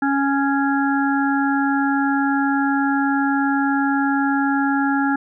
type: harmonic tone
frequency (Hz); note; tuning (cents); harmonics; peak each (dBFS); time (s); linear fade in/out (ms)
277.2; C#4; 0; 1 / 3 / 5 / 6; -18 / -23 / -25 / -26; 0.02-5.16; 5
effects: none

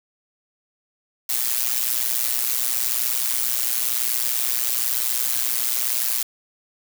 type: noise with amplitude modulation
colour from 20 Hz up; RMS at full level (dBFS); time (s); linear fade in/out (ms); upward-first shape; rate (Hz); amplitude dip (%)
blue; -19; 1.29-6.23; 5; sine; 121; 85
effects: none

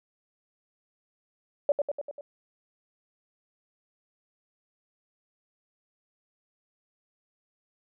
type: tone with echo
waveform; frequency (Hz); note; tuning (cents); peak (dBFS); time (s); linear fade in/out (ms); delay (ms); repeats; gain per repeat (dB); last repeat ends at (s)
sine; 576; D5; -34; -18; 1.69-1.72; 2; 98; 5; -4; 2.21
effects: none

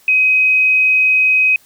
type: tone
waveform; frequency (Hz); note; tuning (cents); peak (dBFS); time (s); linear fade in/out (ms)
sine; 2525; D#7; +25; -9; 0.08-1.56; 2
effects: white hiss -50 dBFS RMS until 1.65 s

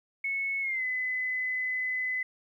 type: tone with pitch glide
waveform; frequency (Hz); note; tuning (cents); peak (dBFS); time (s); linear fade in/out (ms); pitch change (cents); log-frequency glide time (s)
sine; 2200 to 2017; C#7 to B6; -14 to +36; -28; 0.24-2.23; 5; -150; 0.61-0.84
effects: 11-bit

